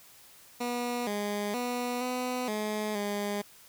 15% pulse tone with pitch steps, 242.6 / 205.8 / 245 / 250.9 / 212.7 / 204.5 Hz, B3 / G#3 / B3 / B3 / G#3 / G#3, -31 / -16 / -14 / +28 / +42 / -26 cents, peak -24 dBFS, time 0.6-3.42 s, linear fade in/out 10 ms, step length 470 ms, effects white hiss -55 dBFS RMS until 3.68 s

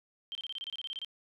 sine tone bursts, 3143 Hz, G7, 4 cents sharp, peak -36 dBFS, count 13, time 0.32-1.047 s, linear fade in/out 0 ms, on 31 ms, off 27 ms, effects none

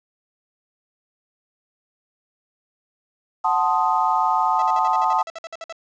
sine chord, F# diminished seventh, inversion none, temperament equal, 740 / 880 / 1046.5 / 1244.5 Hz, F#5 / A5 / C6 / Eb6, 0 / 0 / 0 / 0 cents, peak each -23 / -20 / -24 / -23 dBFS, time 3.44-5.23 s, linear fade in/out 10 ms
sawtooth tone bursts, 659.3 Hz, E5, in tune, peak -27 dBFS, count 14, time 4.59-5.726 s, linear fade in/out 2 ms, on 31 ms, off 54 ms
effects resampled to 16000 Hz + 8-bit

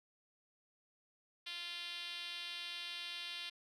5% pulse tone with band-pass filter, 347.5 Hz, F4, 9 cents flat, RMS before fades -45 dBFS, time 1.46-3.5 s, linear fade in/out 10 ms, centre 3500 Hz, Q 2, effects none

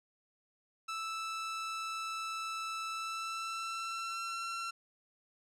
sawtooth tone with pitch glide, 1318 to 1355.8 Hz, E6 to E6, -1 to +48 cents, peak -33 dBFS, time 0.88-4.71 s, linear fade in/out 10 ms, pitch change +49 cents, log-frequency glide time 2.89-4.45 s, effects low-pass 8000 Hz 12 dB/octave

